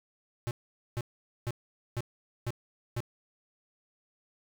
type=tone bursts; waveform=square; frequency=119.6 Hz; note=A#2; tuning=45 cents sharp; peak=-31 dBFS; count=6; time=0.47-3.004 s; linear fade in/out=0 ms; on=39 ms; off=460 ms; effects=none